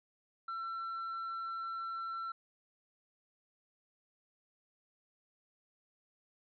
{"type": "tone with tanh clipping", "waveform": "triangle", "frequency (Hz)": 1347, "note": "E6", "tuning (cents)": 37, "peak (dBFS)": -38, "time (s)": [0.48, 2.32], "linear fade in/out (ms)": 5, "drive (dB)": 7, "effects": ["resampled to 11025 Hz"]}